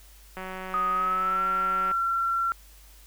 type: click train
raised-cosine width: 0.5 ms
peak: -22 dBFS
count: 290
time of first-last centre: 0.37-1.915 s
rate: 187 Hz
type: tone with pitch glide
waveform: sine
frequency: 1248 to 1361 Hz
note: D#6 to F6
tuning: +5 to -45 cents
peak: -23 dBFS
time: 0.74-2.52 s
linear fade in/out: 0 ms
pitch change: +150 cents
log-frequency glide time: 0.9-1.45 s
effects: added 50 Hz sine -50 dBFS peak until 3.06 s + white hiss -55 dBFS RMS until 3.06 s